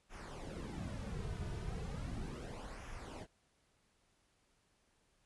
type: noise with flanger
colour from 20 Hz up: brown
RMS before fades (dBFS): -44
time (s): 0.09-3.27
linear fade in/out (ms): 50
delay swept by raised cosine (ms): 0.23 to 3.73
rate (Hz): 0.36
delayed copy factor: -0.65
effects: pink hiss -75 dBFS RMS until 5.25 s + resampled to 24000 Hz